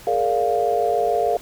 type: chord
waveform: sine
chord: Bb dominant seventh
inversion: third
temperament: just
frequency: 419.5 / 466.2 / 582.7 / 699.2 Hz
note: Ab4 / Bb4 / D5 / F5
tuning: +17 / 0 / -14 / +2 cents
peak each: -24 / -23 / -26 / -20 dBFS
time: 0.07-1.37 s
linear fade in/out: 2 ms
effects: pink hiss -43 dBFS RMS until 1.41 s